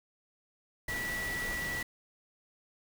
sine tone in noise, 1948 Hz, B6, 24 cents flat, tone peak -34 dBFS, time 0.88-1.83 s, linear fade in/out 5 ms, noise pink, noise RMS -40 dBFS, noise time 0.88-1.83 s, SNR +3 dB, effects none

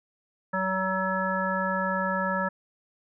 harmonic tone, 188.7 Hz, F#3, 34 cents sharp, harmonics 1 / 3 / 5 / 7 / 9, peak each -31 / -31 / -31 / -31 / -31 dBFS, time 0.53-2.49 s, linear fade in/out 10 ms, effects none

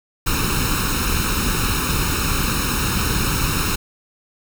pink noise with comb filter, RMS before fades -20 dBFS, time 0.26-3.76 s, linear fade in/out 10 ms, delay 0.75 ms, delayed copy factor +0.8, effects none

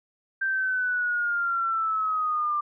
sine linear sweep, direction down, 1574 to 1184 Hz, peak -23 dBFS, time 0.41-2.61 s, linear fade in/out 10 ms, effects none

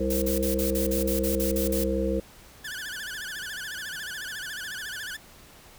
harmonic tone, 66 Hz, C2, 16 cents sharp, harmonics 1 / 3 / 5 / 7 / 8, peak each -30 / -30 / -30 / -30 / -30 dBFS, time 0-2.2 s, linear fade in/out 5 ms
blue noise bursts, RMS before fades -32 dBFS, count 11, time 0.1-1.84 s, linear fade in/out 5 ms, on 120 ms, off 42 ms
sawtooth tone with vibrato, 1607 Hz, G6, 43 cents sharp, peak -30 dBFS, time 2.64-5.17 s, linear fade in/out 10 ms, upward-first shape sine, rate 14 Hz, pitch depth 170 cents each way
effects pink hiss -51 dBFS RMS until 5.78 s

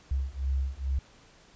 sine beating tone pair, 66.1 / 68.4 Hz, C2 / C#2, +18 / -23 cents, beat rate 2.3 Hz, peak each -30 dBFS, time 0.11-0.99 s, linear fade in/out 5 ms, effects pink hiss -57 dBFS RMS until 1.55 s + resampled to 16000 Hz

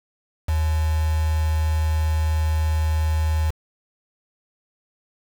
sine tone with quantisation, 78.5 Hz, D#2, 16 cents sharp, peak -18 dBFS, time 0.48-3.51 s, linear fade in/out 10 ms, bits 5, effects none

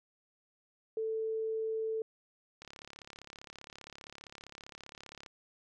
sine tone, 442.5 Hz, A4, 10 cents sharp, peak -32 dBFS, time 0.97-2.02 s, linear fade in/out 2 ms
click train, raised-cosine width 0.2 ms, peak -30 dBFS, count 94, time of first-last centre 2.62-5.262 s, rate 35.2 Hz
effects none

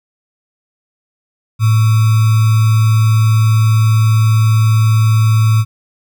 sine tone with sample-and-hold, 110 Hz, A2, in tune, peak -7 dBFS, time 1.59-5.65 s, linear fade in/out 50 ms, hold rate 1225 Hz, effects none

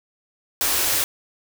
white band-stop noise, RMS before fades -21 dBFS, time 0.61-1.04 s, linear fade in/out 0 ms, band 130 to 260 Hz, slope 96 dB/octave, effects none

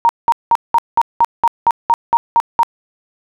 sine tone bursts, 932.3 Hz, A#5, in tune, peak -7 dBFS, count 12, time 0.05-2.632 s, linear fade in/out 0 ms, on 41 ms, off 190 ms, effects none

